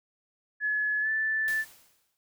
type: tone with pitch glide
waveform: sine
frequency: 1704 to 1757 Hz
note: G#6 to A6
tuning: +44 to -3 cents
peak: -25 dBFS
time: 0.6-1.65 s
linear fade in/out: 50 ms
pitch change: +53 cents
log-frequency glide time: 1.01-1.09 s
type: noise with exponential decay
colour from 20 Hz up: white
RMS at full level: -40 dBFS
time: 1.48-2.17 s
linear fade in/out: 0 ms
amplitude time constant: 150 ms
effects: none